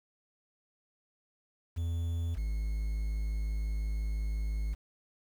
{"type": "tone pair in turn", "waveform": "triangle", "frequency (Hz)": [84.2, 52.87], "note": ["E2", "G#1"], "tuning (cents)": [37, 32], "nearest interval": "minor sixth", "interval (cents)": 805, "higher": "first", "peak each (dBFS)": -28, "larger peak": "neither", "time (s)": [[1.76, 2.36], [2.36, 4.75]], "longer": "second", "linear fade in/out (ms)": 20, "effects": ["9-bit"]}